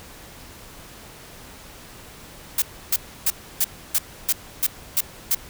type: noise bursts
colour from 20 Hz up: blue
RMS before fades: -19 dBFS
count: 9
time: 2.58-5.349 s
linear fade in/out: 5 ms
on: 41 ms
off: 300 ms
effects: pink hiss -43 dBFS RMS until 5.49 s